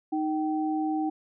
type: tone pair together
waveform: sine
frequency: 311.1 / 772.2 Hz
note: D#4 / G5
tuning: 0 / -26 cents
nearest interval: octave + major third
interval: 1574 cents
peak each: -26 / -31 dBFS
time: 0.12-1.1 s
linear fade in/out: 10 ms
effects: none